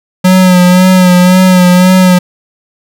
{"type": "tone with vibrato", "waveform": "square", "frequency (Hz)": 182.5, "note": "F#3", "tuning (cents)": -24, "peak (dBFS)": -3, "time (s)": [0.24, 2.19], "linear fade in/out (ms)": 10, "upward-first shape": "sine", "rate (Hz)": 1.9, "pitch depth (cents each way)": 34, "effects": []}